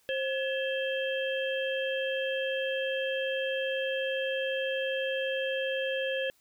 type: harmonic tone with a mistuned harmonic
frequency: 531 Hz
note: C5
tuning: 25 cents sharp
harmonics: 1 / 3 / 5 / 6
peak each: -30 / -36 / -38 / -38 dBFS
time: 0.09-6.3 s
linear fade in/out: 0 ms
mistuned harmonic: 3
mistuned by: +110 cents
effects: white hiss -67 dBFS RMS until 6.4 s